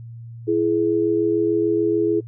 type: tone pair together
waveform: sine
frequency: 334.1 / 420.9 Hz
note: E4 / G#4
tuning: +23 / +23 cents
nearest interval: major third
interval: 400 cents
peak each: -19 dBFS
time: 0.47-2.21 s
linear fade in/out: 20 ms
effects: noise-tail reverb RT60 0.1 s tail -24 dB re dry + added 116 Hz sine -34 dBFS peak until 2.27 s

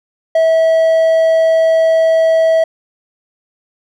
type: tone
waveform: triangle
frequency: 649 Hz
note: E5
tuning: 27 cents flat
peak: -6 dBFS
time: 0.35-2.64 s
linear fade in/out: 5 ms
effects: none

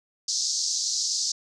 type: band-pass noise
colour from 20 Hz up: white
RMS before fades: -27 dBFS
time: 0.28-1.32 s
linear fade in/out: 5 ms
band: 4400 to 6700 Hz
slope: 48 dB/octave
effects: none

